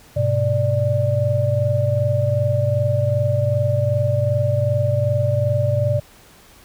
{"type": "tone cluster", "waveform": "sine", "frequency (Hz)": [103.6, 126.2, 589], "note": ["G#2", "B2", "D5"], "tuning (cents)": [-4, 38, 5], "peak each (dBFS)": -20, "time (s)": [0.16, 6], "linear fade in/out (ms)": 10, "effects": ["pink hiss -48 dBFS RMS until 6.64 s"]}